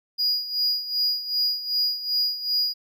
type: tone with tremolo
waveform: triangle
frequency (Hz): 4888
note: D#8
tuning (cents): -32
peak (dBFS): -18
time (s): 0.18-2.74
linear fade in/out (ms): 20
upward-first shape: sine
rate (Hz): 2.6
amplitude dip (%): 75
effects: none